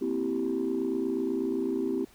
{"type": "chord", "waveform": "sine", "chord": "C dominant seventh", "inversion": "third", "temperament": "equal with one note detuned", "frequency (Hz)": [233.1, 261.6, 329.6, 389.1], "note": ["Bb3", "C4", "E4", "G4"], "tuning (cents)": [0, 0, 0, -13], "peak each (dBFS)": [-36, -30, -31, -30], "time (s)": [0.01, 2.05], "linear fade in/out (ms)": 10, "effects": ["tanh soft clip ceiling -20 dBFS", "pink hiss -58 dBFS RMS until 2.14 s"]}